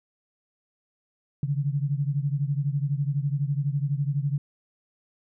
sine beating tone pair, 138.59 / 150.59 Hz, C#3 / D3, 0 / +44 cents, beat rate 12 Hz, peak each -25 / -28 dBFS, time 1.43-4.38 s, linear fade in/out 2 ms, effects none

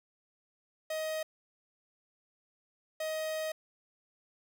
45% pulse tone bursts at uneven times, 629 Hz, D#5, 19 cents sharp, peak -33 dBFS, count 2, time 0.9-1.23 / 3-3.52 s, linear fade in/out 5 ms, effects none

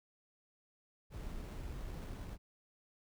brown noise with sample-and-hold, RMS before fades -44 dBFS, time 1.1-2.38 s, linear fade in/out 50 ms, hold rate 4900 Hz, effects none

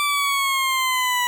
20% pulse exponential sweep, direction down, 1170 to 976 Hz, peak -14 dBFS, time 0-1.27 s, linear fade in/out 0 ms, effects none

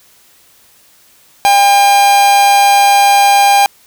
45% pulse tone with amplitude modulation, 803 Hz, G5, 41 cents sharp, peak -4 dBFS, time 1.45-3.66 s, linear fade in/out 0 ms, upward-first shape sine, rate 219 Hz, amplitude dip 30%, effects white hiss -47 dBFS RMS until 3.86 s

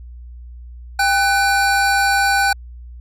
square tone pair together, 795 / 1500.8 Hz, G5 / F#6, +24 / +24 cents, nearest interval major seventh, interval 1100 cents, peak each -17 dBFS, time 0.99-2.53 s, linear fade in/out 5 ms, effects added 60 Hz sine -33 dBFS peak until 3 s + low-pass 12000 Hz 12 dB/octave

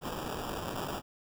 white noise with sample-and-hold, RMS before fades -37 dBFS, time 0.01-1.02 s, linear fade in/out 50 ms, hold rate 2100 Hz, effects none

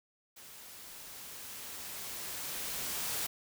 white noise with level ramp, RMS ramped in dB -52 to -35 dBFS, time 0.36-3.27 s, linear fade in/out 10 ms, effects none

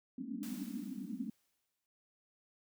white band-pass noise, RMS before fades -42 dBFS, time 0.18-1.3 s, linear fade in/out 5 ms, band 190 to 290 Hz, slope 96 dB/octave
white noise with exponential decay, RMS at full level -50 dBFS, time 0.43-1.86 s, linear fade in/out 0 ms, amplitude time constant 310 ms
effects none

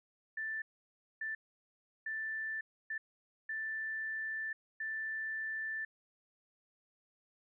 sine tone bursts at uneven times, 1766 Hz, A6, 6 cents sharp, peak -36 dBFS, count 6, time 0.37-0.62 / 1.21-1.35 / 2.06-2.61 / 2.9-2.98 / 3.49-4.53 / 4.8-5.85 s, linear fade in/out 5 ms, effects none

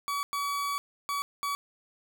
40% pulse tone bursts at uneven times, 1138 Hz, C#6, 45 cents sharp, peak -28 dBFS, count 4, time 0.08-0.23 / 0.33-0.78 / 1.09-1.22 / 1.43-1.55 s, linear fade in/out 0 ms, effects none

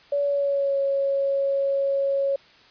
sine tone with pitch glide, 570 to 552.2 Hz, C#5 to C#5, +48 to -7 cents, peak -20 dBFS, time 0.12-2.36 s, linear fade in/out 5 ms, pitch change -55 cents, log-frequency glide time 0.22-0.78 s, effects white hiss -53 dBFS RMS until 2.7 s + resampled to 11025 Hz

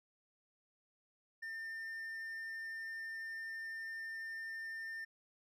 triangle tone, 1803 Hz, A6, 42 cents sharp, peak -40 dBFS, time 1.42-5.05 s, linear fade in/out 10 ms, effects none

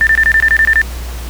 sine tone bursts, 1784 Hz, A6, 23 cents sharp, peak -6 dBFS, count 10, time 0.01-0.816 s, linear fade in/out 0 ms, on 59 ms, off 24 ms, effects added 60 Hz sine -21 dBFS peak until 1.29 s + pink hiss -31 dBFS RMS until 1.29 s

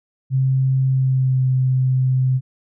sine tone with pitch glide, 132.3 to 129.65 Hz, C3 to C3, +20 to -15 cents, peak -14 dBFS, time 0.3-2.41 s, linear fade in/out 50 ms, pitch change -35 cents, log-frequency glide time 0.86-1.46 s, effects none

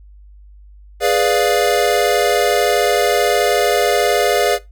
square chord, G# diminished seventh, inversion none, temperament equal, 415.3 / 493.9 / 587.3 / 698.5 Hz, G#4 / B4 / D5 / F5, 0 / 0 / 0 / 0 cents, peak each -19 dBFS, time 1-4.59 s, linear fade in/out 50 ms, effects noise-tail reverb RT60 0.2 s tail -18 dB re dry + added 50 Hz sine -39 dBFS peak until 4.71 s

